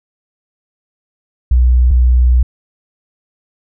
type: tone pair in turn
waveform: sine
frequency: 61.74 / 61.74 Hz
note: B1 / B1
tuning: 0 / 0 cents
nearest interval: unison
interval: 0 cents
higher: neither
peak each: -6 dBFS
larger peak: neither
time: 1.51-1.91 / 1.91-2.43 s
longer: second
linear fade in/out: 5 ms
effects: none